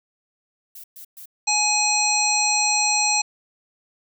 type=noise bursts; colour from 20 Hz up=violet; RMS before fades=-40 dBFS; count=3; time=0.75-1.257 s; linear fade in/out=5 ms; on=89 ms; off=120 ms
type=harmonic tone; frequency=840 Hz; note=G#5; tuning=19 cents sharp; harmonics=1 / 3 / 5 / 7 / 9; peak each=-24 / -24 / -24 / -24 / -24 dBFS; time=1.47-3.22 s; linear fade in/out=10 ms
effects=none